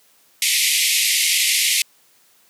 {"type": "band-pass noise", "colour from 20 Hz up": "pink", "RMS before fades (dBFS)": -18, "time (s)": [0.42, 1.82], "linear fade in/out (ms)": 2, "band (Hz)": [2000, 13000], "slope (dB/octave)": 96, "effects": ["white hiss -56 dBFS RMS until 2.49 s", "high-pass 150 Hz 12 dB/octave"]}